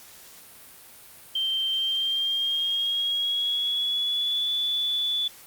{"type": "tone with pitch glide", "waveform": "sine", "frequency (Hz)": [3136, 3460], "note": ["G7", "A7"], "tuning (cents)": [0, -30], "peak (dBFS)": -23, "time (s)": [1.35, 5.28], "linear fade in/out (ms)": 5, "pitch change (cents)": 170, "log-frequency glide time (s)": [1.73, 4.51], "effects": ["white hiss -48 dBFS RMS until 5.46 s", "Opus 48 kbps"]}